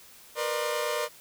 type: tone cluster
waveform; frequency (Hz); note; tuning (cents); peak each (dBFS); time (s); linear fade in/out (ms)
sawtooth; 472 / 501 / 600 / 1060; A#4 / B4 / D5 / C6; +22 / +25 / +37 / +22; -28 / -33 / -27 / -33; 0.35-1.09; 50
effects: white hiss -52 dBFS RMS until 1.2 s